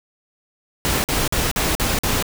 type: noise bursts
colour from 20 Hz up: pink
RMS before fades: -20 dBFS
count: 6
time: 0.85-2.225 s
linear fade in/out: 0 ms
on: 190 ms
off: 47 ms
effects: none